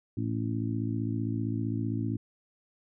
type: harmonic tone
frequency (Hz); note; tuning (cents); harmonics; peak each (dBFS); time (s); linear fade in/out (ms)
55.4; A1; +13; 2 / 3 / 4 / 5 / 6; -31 / -43 / -35 / -34 / -39; 0.17-2.17; 5
effects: none